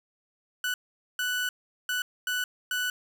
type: tone bursts at uneven times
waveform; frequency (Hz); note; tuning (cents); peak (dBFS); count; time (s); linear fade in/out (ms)
30% pulse; 1486; F#6; +7; -24; 5; 0.64-0.74 / 1.19-1.49 / 1.89-2.02 / 2.27-2.44 / 2.71-2.9; 2
effects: none